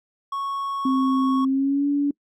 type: tone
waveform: triangle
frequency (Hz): 1106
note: C#6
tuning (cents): -4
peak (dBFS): -23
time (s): 0.32-1.45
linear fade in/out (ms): 5
type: tone with pitch glide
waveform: sine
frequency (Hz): 263.5 to 285.7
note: C4 to D4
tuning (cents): +12 to -48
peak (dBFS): -18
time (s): 0.85-2.11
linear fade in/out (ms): 5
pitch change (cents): +140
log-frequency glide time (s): 1.43-1.87
effects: noise-tail reverb RT60 0.1 s tail -25 dB re dry